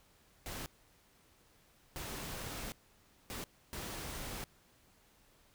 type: noise bursts at uneven times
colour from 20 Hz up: pink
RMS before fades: -43 dBFS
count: 4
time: 0.46-0.66 / 1.96-2.72 / 3.3-3.44 / 3.73-4.44 s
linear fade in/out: 0 ms
effects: pink hiss -67 dBFS RMS until 5.54 s